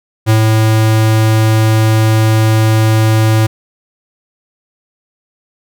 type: tone with ADSR envelope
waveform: square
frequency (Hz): 110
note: A2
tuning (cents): 0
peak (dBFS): -6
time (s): 0.26-3.47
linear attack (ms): 38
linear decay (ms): 88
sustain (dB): -2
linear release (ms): 11
effects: none